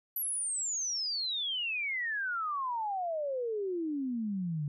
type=exponential sweep; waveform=sine; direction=down; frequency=12000 to 141.6 Hz; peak=-31 dBFS; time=0.16-4.68 s; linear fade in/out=2 ms; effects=none